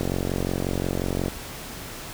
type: click train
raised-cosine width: 2 ms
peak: -12 dBFS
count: 59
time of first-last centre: 0.01-1.282 s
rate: 45.6 Hz
effects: pink hiss -37 dBFS RMS until 2.13 s